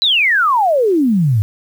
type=exponential sweep; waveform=sine; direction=down; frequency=4074 to 98 Hz; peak=-10 dBFS; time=0.02-1.42 s; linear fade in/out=0 ms; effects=7-bit